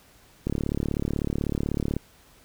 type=click train; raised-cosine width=3 ms; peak=-13 dBFS; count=55; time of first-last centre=0.47-1.966 s; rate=36.1 Hz; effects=pink hiss -56 dBFS RMS until 2.44 s